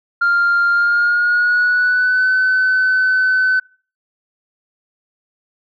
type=tone with pitch glide; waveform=sine; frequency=1396.9 to 1514.6 Hz; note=F6 to F#6; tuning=0 to +40 cents; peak=-10 dBFS; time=0.21-3.6 s; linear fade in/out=10 ms; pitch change=+140 cents; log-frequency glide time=0.71-2.29 s; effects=noise-tail reverb RT60 0.4 s tail -25 dB re dry + tanh soft clip ceiling -9 dBFS